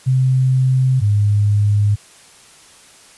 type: tone pair in turn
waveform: sine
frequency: 130 / 103.18 Hz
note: C3 / G#2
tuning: -11 / -11 cents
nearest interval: major third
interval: 400 cents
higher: first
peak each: -11 / -11 dBFS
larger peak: neither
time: 0.06-1.01 / 1.01-1.96 s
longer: neither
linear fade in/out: 20 ms
effects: white hiss -45 dBFS RMS until 3.17 s + resampled to 24000 Hz